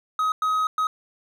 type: tone bursts at uneven times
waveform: triangle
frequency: 1265 Hz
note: D#6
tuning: 28 cents sharp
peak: -18 dBFS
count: 3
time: 0.19-0.32 / 0.42-0.67 / 0.78-0.87 s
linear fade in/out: 2 ms
effects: none